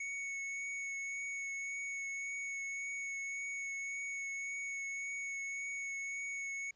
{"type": "tone with vibrato", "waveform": "square", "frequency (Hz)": 2217, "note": "C#7", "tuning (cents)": 0, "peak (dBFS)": -39, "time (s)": [0, 6.71], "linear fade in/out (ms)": 5, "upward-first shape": "triangle", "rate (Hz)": 1.8, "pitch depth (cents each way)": 14, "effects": ["pink hiss -74 dBFS RMS until 6.75 s", "resampled to 16000 Hz"]}